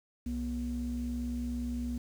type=tone pair together; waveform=sine; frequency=63.86 / 241.1 Hz; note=C2 / B3; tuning=-41 / -41 cents; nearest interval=octave + major seventh; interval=2300 cents; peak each=-35 / -33 dBFS; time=0.26-1.98 s; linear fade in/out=5 ms; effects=tanh soft clip ceiling -26 dBFS + 9-bit